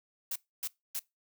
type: noise bursts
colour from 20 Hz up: blue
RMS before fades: -35 dBFS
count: 3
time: 0.31-0.994 s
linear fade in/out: 5 ms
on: 48 ms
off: 270 ms
effects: noise-tail reverb RT60 0.2 s tail -22 dB re dry